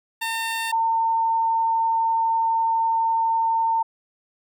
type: tone pair in turn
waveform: 15% pulse / sine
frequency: 906 / 906 Hz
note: A#5 / A#5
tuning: -50 / -50 cents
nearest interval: unison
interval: 0 cents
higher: neither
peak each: -18 dBFS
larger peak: neither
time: 0.21-0.72 / 0.72-3.83 s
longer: second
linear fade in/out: 10 ms
effects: none